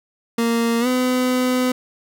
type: tone with pitch glide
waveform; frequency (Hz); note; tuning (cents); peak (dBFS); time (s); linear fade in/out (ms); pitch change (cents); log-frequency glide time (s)
30% pulse; 231.9 to 252.9; A#3 to B3; -9 to +41; -14; 0.38-1.72; 5; +150; 0.8-0.87
effects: none